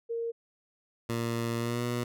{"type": "tone", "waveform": "sine", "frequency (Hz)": 463, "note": "A#4", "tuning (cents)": -12, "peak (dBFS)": -30, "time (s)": [0.09, 0.32], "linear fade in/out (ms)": 20}
{"type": "tone with pitch glide", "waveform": "15% pulse", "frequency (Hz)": [116.54, 120.86], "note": ["A#2", "B2"], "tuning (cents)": [0, -37], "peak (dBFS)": -23, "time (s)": [1.09, 2.04], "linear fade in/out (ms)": 5, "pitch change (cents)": 63, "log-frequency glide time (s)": [1.58, 1.82]}
{"effects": []}